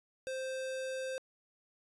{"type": "tone", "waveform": "square", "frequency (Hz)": 523.3, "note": "C5", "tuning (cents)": 0, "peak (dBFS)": -37, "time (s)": [0.27, 1.18], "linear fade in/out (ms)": 0, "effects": ["resampled to 24000 Hz", "13-bit"]}